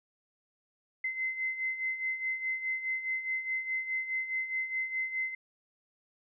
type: beating tone pair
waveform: sine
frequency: 2056 / 2060.8 Hz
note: C7 / C7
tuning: -31 / -27 cents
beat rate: 4.8 Hz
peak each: -38 / -32 dBFS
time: 1.04-5.35 s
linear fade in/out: 5 ms
effects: none